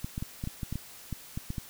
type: clicks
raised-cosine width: 5 ms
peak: -21 dBFS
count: 12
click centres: 0.045 / 0.179 / 0.225 / 0.439 / 0.474 / 0.632 / 0.726 / 0.756 / 1.127 / 1.375 / 1.504 / 1.582 s
effects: white hiss -49 dBFS RMS until 1.69 s